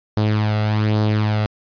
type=tone with flanger; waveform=sawtooth; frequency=106.7 Hz; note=G#2; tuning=47 cents sharp; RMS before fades=-18 dBFS; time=0.17-1.46 s; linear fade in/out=0 ms; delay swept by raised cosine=0.2 to 1.5 ms; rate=1.2 Hz; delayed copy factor=+0.55; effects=resampled to 11025 Hz